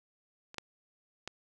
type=clicks; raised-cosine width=0.2 ms; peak=-30 / -19 / -21 dBFS; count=3; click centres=0.544 / 0.583 / 1.276 s; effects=none